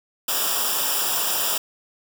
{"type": "noise with comb filter", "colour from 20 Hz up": "white", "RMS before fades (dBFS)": -23, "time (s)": [0.28, 1.58], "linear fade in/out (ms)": 5, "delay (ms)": 0.47, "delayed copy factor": -0.85, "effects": []}